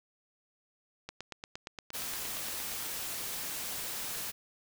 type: click train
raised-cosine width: 0.2 ms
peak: -23 dBFS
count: 15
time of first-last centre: 1.09-2.718 s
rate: 8.6 Hz
type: noise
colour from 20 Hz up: white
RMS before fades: -38 dBFS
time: 1.93-4.32 s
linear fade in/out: 20 ms
effects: none